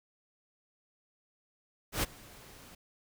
pink noise with ADSR envelope, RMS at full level -29 dBFS, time 1.92-2.75 s, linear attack 110 ms, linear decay 22 ms, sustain -24 dB, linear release 4 ms, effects none

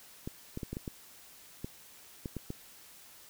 clicks, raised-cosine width 3 ms, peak -24 dBFS, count 10, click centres 0.275 / 0.574 / 0.632 / 0.73 / 0.769 / 0.878 / 1.645 / 2.258 / 2.367 / 2.504 s, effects white hiss -55 dBFS RMS until 3.29 s

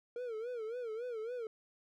triangle tone with vibrato, 465.2 Hz, A#4, 4 cents flat, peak -36 dBFS, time 0.16-1.47 s, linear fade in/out 2 ms, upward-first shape sine, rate 3.6 Hz, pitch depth 130 cents each way, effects none

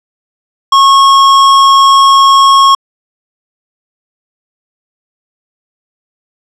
square tone, 1093 Hz, C#6, 25 cents flat, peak -3 dBFS, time 0.72-2.75 s, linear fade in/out 5 ms, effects low-pass 6000 Hz 12 dB/octave

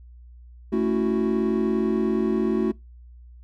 triangle chord, F# minor seventh, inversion first, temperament equal, 220 / 277.2 / 329.6 / 370 Hz, A3 / C#4 / E4 / F#4, 0 / 0 / 0 / 0 cents, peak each -22 / -28 / -25 / -22 dBFS, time 0.72-2.72 s, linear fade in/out 10 ms, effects noise-tail reverb RT60 0.2 s tail -24 dB re dry + added 60 Hz sine -43 dBFS peak until 3.43 s

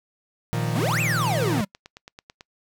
45% pulse chord, Bb suspended fourth, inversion none, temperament equal, 116.54 / 155.56 / 174.61 Hz, Bb2 / Eb3 / F3, 0 / 0 / 0 cents, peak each -26 / -27 / -32 dBFS, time 0.53-1.61 s, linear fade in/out 0 ms
square exponential two-way sweep, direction up then down, 185 to 2759 to 185 Hz, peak -24 dBFS, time 0.75-1.65 s, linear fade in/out 10 ms, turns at 1.01 s
click train, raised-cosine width 0.2 ms, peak -24 dBFS, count 12, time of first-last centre 1.2-2.409 s, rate 9.1 Hz
effects noise-tail reverb RT60 0.1 s tail -26 dB re dry

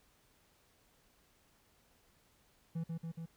triangle tone with echo, 164.81 Hz, E3, in tune, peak -33 dBFS, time 2.75-2.84 s, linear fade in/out 10 ms, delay 140 ms, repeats 3, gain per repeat -2 dB, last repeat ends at 3.26 s, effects pink hiss -70 dBFS RMS until 3.36 s

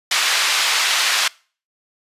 white band-pass noise, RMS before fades -18 dBFS, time 0.11-1.28 s, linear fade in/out 5 ms, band 1100 to 4400 Hz, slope 12 dB/octave, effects noise-tail reverb RT60 0.4 s tail -24 dB re dry + resampled to 32000 Hz

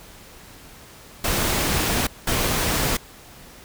pink noise bursts at uneven times, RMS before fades -22 dBFS, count 2, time 1.24-2.07 / 2.27-2.97 s, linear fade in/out 5 ms, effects pink hiss -45 dBFS RMS until 3.64 s

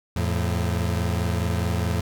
30% pulse tone pair together, 85.1 / 109.66 Hz, F2 / A2, -44 / -5 cents, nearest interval major third, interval 439 cents, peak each -21 / -24 dBFS, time 0.16-2.01 s, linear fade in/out 5 ms, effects none

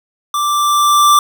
square tone with level ramp, 1175 Hz, D6, 1 cent sharp, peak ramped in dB -15 to -6 dBFS, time 0.34-1.19 s, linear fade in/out 2 ms, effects none

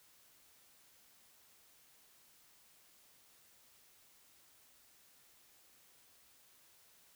silence, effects white hiss -66 dBFS RMS until 7.15 s

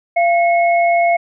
sine tone pair together, 687 / 2181 Hz, F5 / C#7, -29 / -29 cents, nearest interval octave + minor sixth, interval 2000 cents, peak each -11 / -19 dBFS, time 0.16-1.17 s, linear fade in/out 10 ms, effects none

